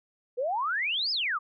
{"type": "exponential two-way sweep", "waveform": "sine", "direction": "up then down", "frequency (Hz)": [466.2, 5274, 1110], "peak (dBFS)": -26, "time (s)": [0.37, 1.39], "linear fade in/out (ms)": 20, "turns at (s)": 1.11, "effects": []}